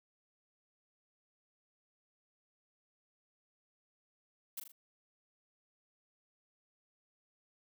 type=noise with echo; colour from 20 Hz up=blue; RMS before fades=-41 dBFS; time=4.57-4.6 s; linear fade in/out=5 ms; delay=40 ms; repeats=3; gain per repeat=-6 dB; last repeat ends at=4.72 s; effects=none